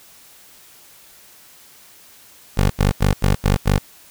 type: tone bursts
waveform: 15% pulse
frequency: 49 Hz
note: G1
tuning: in tune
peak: -7 dBFS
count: 6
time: 2.57-3.785 s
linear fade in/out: 10 ms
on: 130 ms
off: 87 ms
effects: white hiss -47 dBFS RMS until 4.1 s